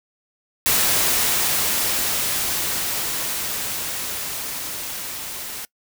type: noise with level ramp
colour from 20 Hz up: white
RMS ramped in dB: -18 to -32 dBFS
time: 0.66-5.65 s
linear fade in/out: 0 ms
effects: noise-tail reverb RT60 0.1 s tail -23 dB re dry